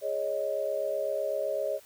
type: chord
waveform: sine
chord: Ab suspended fourth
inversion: none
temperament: equal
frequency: 415.3 / 554.4 / 622.3 Hz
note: Ab4 / Db5 / Eb5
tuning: 0 / 0 / 0 cents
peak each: -36 / -31 / -31 dBFS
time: 0.01-1.8 s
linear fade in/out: 50 ms
effects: white hiss -56 dBFS RMS until 1.85 s